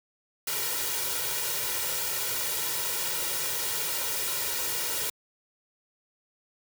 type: noise with comb filter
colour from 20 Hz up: white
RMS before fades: -30 dBFS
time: 0.47-5.1 s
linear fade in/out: 5 ms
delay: 2.1 ms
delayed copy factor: +0.75
effects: high-pass 100 Hz 12 dB/octave